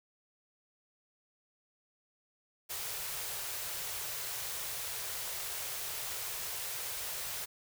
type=band-stop noise; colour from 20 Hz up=white; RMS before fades=-39 dBFS; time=2.69-7.46 s; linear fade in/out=20 ms; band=160 to 370 Hz; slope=48 dB/octave; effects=none